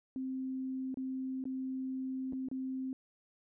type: tone with dropouts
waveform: sine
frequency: 261.7 Hz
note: C4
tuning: in tune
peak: -35 dBFS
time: 0.16-2.93 s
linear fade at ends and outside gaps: 1 ms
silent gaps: 0.943-0.972 / 1.44-1.454 / 2.325-2.332 / 2.486-2.514 s
effects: none